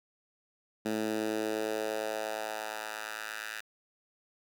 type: tone with high-pass filter sweep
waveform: 10% pulse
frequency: 108.6 Hz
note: A2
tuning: 22 cents flat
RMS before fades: -35 dBFS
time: 0.85-3.61 s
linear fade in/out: 10 ms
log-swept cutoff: 230 to 1700 Hz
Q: 1.8
effects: none